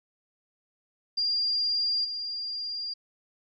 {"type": "tone with level steps", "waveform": "sine", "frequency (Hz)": 4794, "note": "D8", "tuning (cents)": 35, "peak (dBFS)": [-24, -31], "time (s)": [1.17, 2.94], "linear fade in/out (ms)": 10, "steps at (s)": 2.04, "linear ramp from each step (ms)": 10, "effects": []}